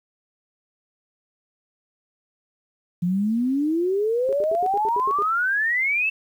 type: exponential sweep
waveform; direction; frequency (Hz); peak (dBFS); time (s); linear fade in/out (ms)
sine; up; 170.5 to 2683; -19; 3.02-6.1; 10
type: tone bursts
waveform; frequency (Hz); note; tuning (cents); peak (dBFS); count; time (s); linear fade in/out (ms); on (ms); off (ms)
sine; 410.7; G#4; -19; -26; 9; 4.29-5.223; 0; 37; 75
effects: 9-bit